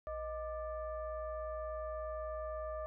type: tone with frequency modulation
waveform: sine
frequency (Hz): 622.3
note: D#5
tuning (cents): 0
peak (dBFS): -38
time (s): 0.07-2.86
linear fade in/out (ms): 0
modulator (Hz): 564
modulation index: 0.86
effects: none